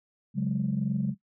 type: chord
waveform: sine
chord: C# suspended fourth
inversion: none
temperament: equal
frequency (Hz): 138.59 / 185 / 207.7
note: C#3 / F#3 / G#3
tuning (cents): 0 / 0 / 0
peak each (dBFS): -29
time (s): 0.34-1.15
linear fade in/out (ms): 50
effects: noise-tail reverb RT60 0.1 s tail -17 dB re dry + tanh soft clip ceiling -17 dBFS